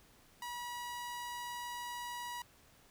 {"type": "tone", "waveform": "sawtooth", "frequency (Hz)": 967, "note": "B5", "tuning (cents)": -37, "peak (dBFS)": -37, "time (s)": [0.42, 2.42], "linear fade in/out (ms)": 2, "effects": ["pink hiss -64 dBFS RMS until 2.9 s"]}